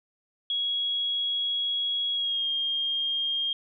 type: tone with pitch glide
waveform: sine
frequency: 3322 to 3222 Hz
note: G#7 to G7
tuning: 0 to +47 cents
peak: -25 dBFS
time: 0.5-3.53 s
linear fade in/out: 2 ms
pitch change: -53 cents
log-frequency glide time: 2.13-2.48 s
effects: none